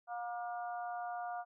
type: harmonic tone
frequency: 237.8 Hz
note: A#3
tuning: 35 cents sharp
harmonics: 3 / 4 / 5 / 6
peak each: -39 / -50 / -49 / -49 dBFS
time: 0.07-1.45 s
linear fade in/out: 50 ms
effects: none